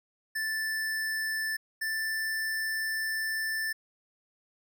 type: tone pair in turn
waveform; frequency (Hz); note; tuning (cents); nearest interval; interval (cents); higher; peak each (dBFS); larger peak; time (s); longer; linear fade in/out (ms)
square; 1760 / 1767.3; A6 / A6; 0 / +7; unison; 7; second; -30 / -30; neither; 0.35-1.57 / 1.81-3.73; second; 10
effects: none